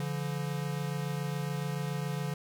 square tone pair together, 143.2 / 170.3 Hz, D3 / F3, -43 / -43 cents, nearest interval minor third, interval 300 cents, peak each -34 / -37 dBFS, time 0-2.34 s, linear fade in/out 2 ms, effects none

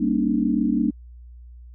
sine chord, Eb dominant seventh, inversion first, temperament equal with one note detuned, 196 / 233.1 / 277.2 / 303.1 Hz, G3 / Bb3 / Db4 / Eb4, 0 / 0 / 0 / -45 cents, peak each -25 / -22 / -25 / -24 dBFS, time 0-0.91 s, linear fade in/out 10 ms, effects added 60 Hz sine -40 dBFS peak until 1.74 s

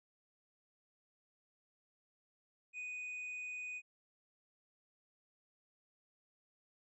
triangle tone, 2486 Hz, D#7, 2 cents flat, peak -40 dBFS, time 2.73-3.82 s, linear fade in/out 50 ms, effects resampled to 22050 Hz

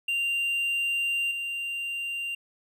triangle tone with level steps, 2780 Hz, F7, 9 cents flat, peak -23 / -28 dBFS, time 0.08-2.35 s, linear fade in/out 5 ms, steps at 1.31 s, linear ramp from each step 2 ms, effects none

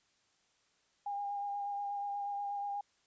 sine tone with vibrato, 809 Hz, G#5, 46 cents flat, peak -35 dBFS, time 1.06-2.81 s, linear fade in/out 5 ms, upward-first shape sine, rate 8.3 Hz, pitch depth 17 cents each way, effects white hiss -73 dBFS RMS until 3.06 s + resampled to 16000 Hz

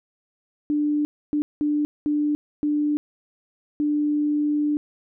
sine tone bursts at uneven times, 296.4 Hz, D4, 16 cents sharp, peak -19 dBFS, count 6, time 0.7-1.05 / 1.33-1.42 / 1.61-1.85 / 2.06-2.35 / 2.63-2.97 / 3.8-4.77 s, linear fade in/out 0 ms, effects none

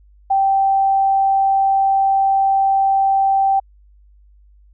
sine tone, 780 Hz, G5, 9 cents flat, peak -12 dBFS, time 0.3-3.6 s, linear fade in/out 10 ms, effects added 50 Hz sine -46 dBFS peak until 4.73 s

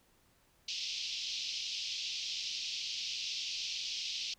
white band-pass noise, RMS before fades -39 dBFS, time 0.68-4.34 s, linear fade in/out 5 ms, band 2600 to 5600 Hz, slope 48 dB/octave, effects pink hiss -69 dBFS RMS until 4.38 s

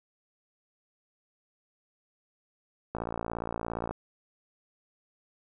click train, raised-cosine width 1 ms, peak -19 dBFS, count 56, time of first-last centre 2.95-3.91 s, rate 57.3 Hz, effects none

